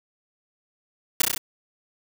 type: noise with echo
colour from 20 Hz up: white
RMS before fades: -17 dBFS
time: 1.2-1.22 s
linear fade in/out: 5 ms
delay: 32 ms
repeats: 5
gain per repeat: -2 dB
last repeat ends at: 1.38 s
effects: none